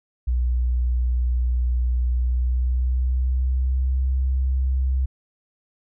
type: tone with pitch glide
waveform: sine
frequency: 61.2 to 65.21 Hz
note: B1 to C2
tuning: -15 to -5 cents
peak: -18 dBFS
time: 0.27-5.06 s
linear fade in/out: 10 ms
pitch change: +110 cents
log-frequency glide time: 2.09-4.05 s
effects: none